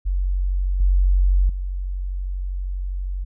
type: tone with level steps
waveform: sine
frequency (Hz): 46.25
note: F#1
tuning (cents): 0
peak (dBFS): -18 / -13 / -23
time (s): 0.05-3.25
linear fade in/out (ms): 20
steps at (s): 0.8 / 1.49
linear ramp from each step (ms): 5
effects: none